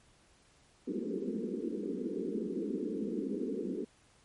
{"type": "band-pass noise", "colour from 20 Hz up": "pink", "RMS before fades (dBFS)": -36, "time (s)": [0.87, 3.85], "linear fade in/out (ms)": 10, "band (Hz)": [190, 470], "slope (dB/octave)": 96, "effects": ["pink hiss -65 dBFS RMS until 4.24 s", "MP3 48 kbps"]}